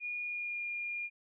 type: tone with pitch glide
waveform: sine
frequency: 2439 to 2414 Hz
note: D#7 to D7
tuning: -35 to +47 cents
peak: -35 dBFS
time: 0-1.1 s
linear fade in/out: 50 ms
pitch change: -18 cents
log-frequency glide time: 0.23-0.62 s
effects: none